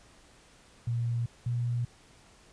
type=tone pair in turn; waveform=sine; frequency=118 / 120.27 Hz; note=A#2 / B2; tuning=+22 / -45 cents; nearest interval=unison; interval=33 cents; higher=second; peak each=-27 dBFS; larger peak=neither; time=0.87-1.26 / 1.46-1.85 s; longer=neither; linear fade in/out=5 ms; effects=pink hiss -58 dBFS RMS until 2.52 s + resampled to 22050 Hz